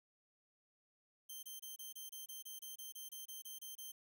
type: tone bursts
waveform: 5% pulse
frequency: 3136 Hz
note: G7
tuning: in tune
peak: -39 dBFS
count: 16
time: 1.29-3.92 s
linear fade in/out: 10 ms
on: 140 ms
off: 26 ms
effects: 12-bit